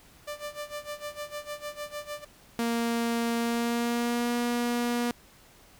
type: tone with tremolo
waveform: sawtooth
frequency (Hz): 591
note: D5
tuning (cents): +11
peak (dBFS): -29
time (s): 0.27-2.25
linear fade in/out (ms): 10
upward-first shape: sine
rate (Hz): 6.6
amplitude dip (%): 85
type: tone with pitch glide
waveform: sawtooth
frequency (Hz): 233.1 to 239.9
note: A#3 to A#3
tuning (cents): 0 to +50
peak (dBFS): -22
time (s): 2.59-5.11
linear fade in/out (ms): 0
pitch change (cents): +50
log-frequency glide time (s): 3.36-4.33
effects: pink hiss -56 dBFS RMS until 5.79 s